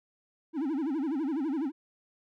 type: tone with vibrato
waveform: triangle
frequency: 293.7 Hz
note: D4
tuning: in tune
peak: -26 dBFS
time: 0.53-1.72 s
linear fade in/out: 50 ms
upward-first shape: sine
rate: 12 Hz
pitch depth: 220 cents each way
effects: none